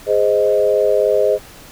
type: chord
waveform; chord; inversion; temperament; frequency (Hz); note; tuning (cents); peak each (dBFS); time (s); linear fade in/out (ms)
sine; Ab major; none; equal with one note detuned; 415.3 / 519.3 / 622.3; Ab4 / C5 / Eb5; 0 / -13 / 0; -16; 0.06-1.39; 50
effects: pink hiss -40 dBFS RMS until 1.71 s